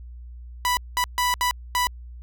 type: tone bursts at uneven times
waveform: sawtooth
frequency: 987.8 Hz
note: B5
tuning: in tune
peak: -16 dBFS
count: 5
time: 0.65-0.77 / 0.97-1.04 / 1.18-1.34 / 1.41-1.51 / 1.75-1.87 s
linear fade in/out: 0 ms
effects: added 60 Hz sine -37 dBFS peak until 2.22 s